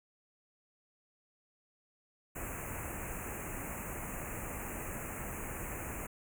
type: band-stop noise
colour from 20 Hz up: pink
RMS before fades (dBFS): -41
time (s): 2.35-6.07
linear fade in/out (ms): 10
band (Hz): 2700 to 6600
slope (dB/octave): 96
effects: none